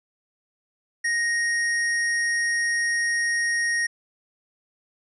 square tone, 1869 Hz, A#6, 4 cents sharp, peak -22 dBFS, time 1.04-3.87 s, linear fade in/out 10 ms, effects resampled to 24000 Hz

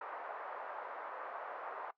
white band-pass noise, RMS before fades -45 dBFS, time 0.01-1.91 s, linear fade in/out 5 ms, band 520 to 1300 Hz, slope 24 dB/octave, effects noise-tail reverb RT60 0.1 s tail -17 dB re dry

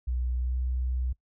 sine tone with pitch glide, 61.74 to 62.89 Hz, B1 to B1, 0 to +32 cents, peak -26 dBFS, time 0.07-1.13 s, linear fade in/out 10 ms, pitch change +32 cents, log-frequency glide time 0.37-0.55 s, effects noise-tail reverb RT60 0.1 s tail -21 dB re dry

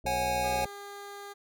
harmonic tone, 61.74 Hz, B1, in tune, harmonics 1 / 2 / 3 / 4 / 6 / 7 / 8 / 9 / 10, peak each -40 / -43 / -45 / -46 / -48 / -48 / -49 / -50 / -50 dBFS, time 0.04-0.66 s, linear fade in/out 5 ms
square chord, C# suspended fourth, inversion none, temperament equal with one note detuned, 543.6 / 740 / 830.6 Hz, C#5 / F#5 / G#5, -34 / 0 / 0 cents, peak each -34 / -34 / -31 dBFS, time 0.06-0.65 s, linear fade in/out 5 ms
15% pulse tone, 403.7 Hz, G#4, 49 cents flat, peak -35 dBFS, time 0.43-1.34 s, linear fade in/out 20 ms
effects none

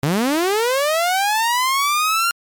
sawtooth linear sweep, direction up, 130.81 to 1400 Hz, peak -12 dBFS, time 0.03-2.31 s, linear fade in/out 0 ms, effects MP3 96 kbps

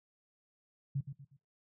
sine tone with echo, 138.8 Hz, C#3, 3 cents sharp, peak -30 dBFS, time 0.95-1.01 s, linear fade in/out 10 ms, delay 120 ms, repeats 3, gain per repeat -9 dB, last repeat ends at 1.37 s, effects noise-tail reverb RT60 0.2 s tail -19 dB re dry

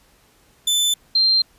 sawtooth / sine tone pair in turn, 3520 / 4163 Hz, A7 / C8, 0 / -10 cents, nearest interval minor third, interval 290 cents, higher second, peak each -13 dBFS, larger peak neither, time 0.67-0.94 / 1.15-1.42 s, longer neither, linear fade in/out 5 ms, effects pink hiss -56 dBFS RMS until 1.58 s + resampled to 32000 Hz

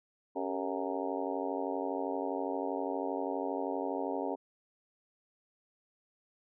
harmonic tone with a mistuned harmonic, 92.5 Hz, F#2, in tune, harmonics 3 / 4 / 5 / 6 / 7 / 8 / 9 / 10, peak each -38 / -39 / -40 / -41 / -41 / -42 / -43 / -43 dBFS, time 0.35-4.36 s, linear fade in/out 20 ms, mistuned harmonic 4, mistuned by +100 cents, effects none

